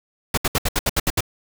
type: noise bursts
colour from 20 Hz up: pink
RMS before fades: -19 dBFS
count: 9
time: 0.34-1.207 s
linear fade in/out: 5 ms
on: 35 ms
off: 69 ms
effects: none